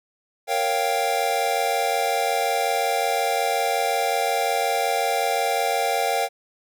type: chord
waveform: square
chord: G half-diminished seventh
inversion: first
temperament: equal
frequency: 466.2 / 554.4 / 698.5 / 784 Hz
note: Bb4 / Db5 / F5 / G5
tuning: 0 / 0 / 0 / 0 cents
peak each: -29 / -29 / -26 / -25 dBFS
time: 0.47-6.29 s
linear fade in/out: 50 ms
effects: none